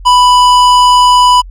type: tone with hard clipping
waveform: triangle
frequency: 991 Hz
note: B5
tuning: 6 cents sharp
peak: -5 dBFS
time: 0.05-1.42 s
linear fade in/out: 20 ms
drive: 17 dB
effects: added 44 Hz sine -26 dBFS peak until 1.5 s

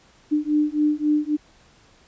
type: beating tone pair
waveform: sine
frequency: 298.2 / 301.9 Hz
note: D4 / D4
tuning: +27 / +48 cents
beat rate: 3.7 Hz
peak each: -21 dBFS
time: 0.31-1.37 s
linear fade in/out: 20 ms
effects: pink hiss -55 dBFS RMS until 2.07 s + resampled to 16000 Hz

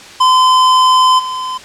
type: tone with level steps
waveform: square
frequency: 1024 Hz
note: C6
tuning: 38 cents flat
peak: -7 / -19 dBFS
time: 0.2-1.58 s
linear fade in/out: 10 ms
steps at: 1.18 s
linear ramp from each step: 20 ms
effects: white hiss -34 dBFS RMS until 1.64 s + low-pass 6000 Hz 12 dB/octave

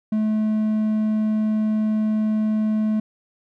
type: tone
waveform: triangle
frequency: 215.7 Hz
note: A3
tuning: 34 cents flat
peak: -16 dBFS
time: 0.12-3 s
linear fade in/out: 5 ms
effects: none

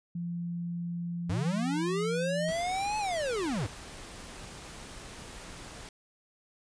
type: tone with pitch glide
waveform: sine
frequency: 172.2 to 170.91 Hz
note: F3 to F3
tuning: -24 to -37 cents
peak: -32 dBFS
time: 0.15-2.51 s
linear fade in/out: 5 ms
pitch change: -13 cents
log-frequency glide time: 1.83-2.18 s
type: linear two-way sweep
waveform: square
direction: up then down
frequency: 82.9 to 864 to 82.9 Hz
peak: -30 dBFS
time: 1.29-3.67 s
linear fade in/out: 10 ms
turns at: 2.98 s
type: noise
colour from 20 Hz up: pink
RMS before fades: -45 dBFS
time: 2.48-5.89 s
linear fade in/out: 2 ms
effects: resampled to 22050 Hz

